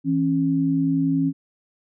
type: tone pair together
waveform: sine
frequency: 162.4 / 273.1 Hz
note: E3 / C#4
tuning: -26 / -26 cents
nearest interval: major sixth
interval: 900 cents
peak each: -23 / -19 dBFS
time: 0.04-1.33 s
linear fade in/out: 50 ms
effects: none